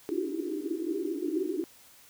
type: band-pass noise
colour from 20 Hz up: white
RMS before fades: -32 dBFS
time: 0.09-1.64 s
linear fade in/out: 0 ms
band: 290 to 390 Hz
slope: 96 dB/octave
effects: white hiss -56 dBFS RMS until 2.09 s